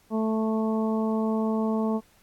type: harmonic tone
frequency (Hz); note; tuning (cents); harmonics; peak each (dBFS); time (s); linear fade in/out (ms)
220; A3; 0; 1 / 2 / 3 / 4 / 5; -24 / -30 / -34 / -36 / -38; 0.1-2.01; 50
effects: pink hiss -61 dBFS RMS until 2.22 s + AAC 64 kbps